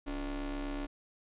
45% pulse ring-modulated tone, 159 Hz, D#3, 38 cents sharp, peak -32 dBFS, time 0.06-0.87 s, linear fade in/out 20 ms, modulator 125 Hz, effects resampled to 8000 Hz

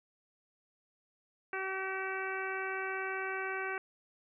harmonic tone, 382.1 Hz, G4, 44 cents flat, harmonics 1 / 2 / 3 / 4 / 5 / 6 / 7, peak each -40 / -43 / -43 / -39 / -44 / -43 / -48 dBFS, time 1.53-3.78 s, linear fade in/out 2 ms, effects none

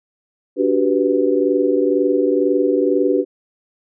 sine chord, G major seventh, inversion second, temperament equal with one note detuned, 289.8 / 370 / 392 / 493.9 Hz, D4 / F#4 / G4 / B4, -23 / 0 / 0 / 0 cents, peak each -19 dBFS, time 0.56-3.25 s, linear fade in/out 50 ms, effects none

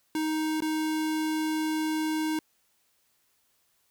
square tone with dropouts, 312.5 Hz, D#4, 8 cents sharp, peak -27 dBFS, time 0.15-2.39 s, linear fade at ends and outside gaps 2 ms, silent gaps 0.605-0.621 s, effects white hiss -70 dBFS RMS until 3.9 s

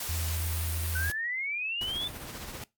white noise, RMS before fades -36 dBFS, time 0-1.12 s, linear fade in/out 5 ms
sine tone, 82.41 Hz, E2, in tune, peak -30 dBFS, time 0.09-1.1 s, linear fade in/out 0 ms
sine exponential sweep, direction up, 1497 to 3562 Hz, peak -30 dBFS, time 0.95-2.08 s, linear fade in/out 5 ms
pink noise with tremolo, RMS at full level -39 dBFS, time 1.81-2.64 s, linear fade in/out 2 ms, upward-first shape triangle, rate 15 Hz, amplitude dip 45%
effects noise-tail reverb RT60 0.2 s tail -21 dB re dry + Opus 48 kbps

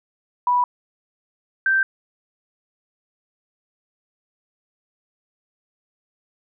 sine tone pair in turn, 982 / 1562.7 Hz, B5 / G6, -10 / -6 cents, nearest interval minor sixth, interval 804 cents, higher second, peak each -15 dBFS, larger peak neither, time 0.47-0.64 / 1.66-1.83 s, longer neither, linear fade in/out 2 ms, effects none

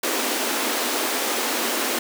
pink high-pass noise, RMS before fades -24 dBFS, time 0.03-1.99 s, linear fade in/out 5 ms, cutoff 230 Hz, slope 96 dB/octave, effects none

